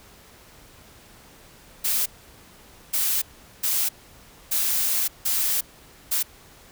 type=noise bursts at uneven times; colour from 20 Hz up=blue; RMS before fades=-23 dBFS; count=6; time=1.84-2.06 / 2.93-3.22 / 3.63-3.89 / 4.51-5.08 / 5.25-5.61 / 6.11-6.23 s; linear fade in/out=10 ms; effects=pink hiss -50 dBFS RMS until 6.71 s